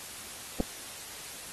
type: clicks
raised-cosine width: 2 ms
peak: -16 dBFS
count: 2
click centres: 0.602 / 0.606 s
effects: white hiss -43 dBFS RMS until 1.52 s + AAC 32 kbps